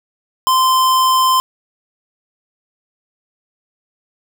square tone, 1037 Hz, C6, 16 cents flat, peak -11 dBFS, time 0.47-1.4 s, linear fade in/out 0 ms, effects none

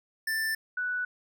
square / sine tone pair in turn, 1773 / 1481.5 Hz, A6 / F#6, +13 / +2 cents, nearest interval minor third, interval 311 cents, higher first, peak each -28 / -28 dBFS, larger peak neither, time 0.27-0.55 / 0.77-1.05 s, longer neither, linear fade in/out 5 ms, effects none

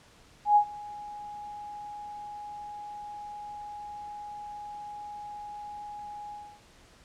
sine tone with ADSR envelope, 830.6 Hz, G#5, in tune, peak -15 dBFS, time 0.45-6.61 s, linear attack 110 ms, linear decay 84 ms, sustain -23 dB, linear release 290 ms, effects pink hiss -57 dBFS RMS until 7.04 s + low-pass 8000 Hz 12 dB/octave

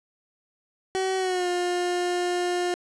30% pulse tone with pitch glide, 378.6 to 355.3 Hz, F#4 to F4, +40 to +30 cents, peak -21 dBFS, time 0.95-2.74 s, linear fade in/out 0 ms, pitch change -110 cents, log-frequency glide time 1.17-1.48 s, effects resampled to 22050 Hz + 10-bit

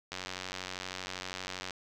click train, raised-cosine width 0.2 ms, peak -20 dBFS, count 148, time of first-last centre 0.12-1.707 s, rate 92.6 Hz, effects none

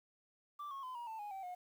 sine tone with pitch steps, 1171 / 1092.6 / 1019.4 / 951.1 / 887.5 / 828 / 772.6 / 720.8 Hz, D6 / C#6 / C6 / A#5 / A5 / G#5 / G5 / F#5, -5 / -25 / -45 / +35 / +15 / -5 / -25 / -45 cents, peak -40 dBFS, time 0.59-1.55 s, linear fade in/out 10 ms, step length 120 ms, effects tanh soft clip ceiling -42 dBFS + 11-bit

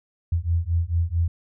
sine beating tone pair, 82.41 / 86.91 Hz, E2 / F2, 0 / -8 cents, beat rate 4.5 Hz, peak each -23 / -23 dBFS, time 0.32-1.28 s, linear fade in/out 5 ms, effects none

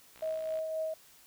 click train, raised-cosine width 0.3 ms, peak -37 dBFS, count 27, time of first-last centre 0.16-0.589 s, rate 60.6 Hz
sine tone with tremolo, 635 Hz, D#5, 35 cents sharp, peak -30 dBFS, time 0.22-0.94 s, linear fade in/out 5 ms, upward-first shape triangle, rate 3.8 Hz, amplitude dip 40%
effects white hiss -59 dBFS RMS until 1.26 s

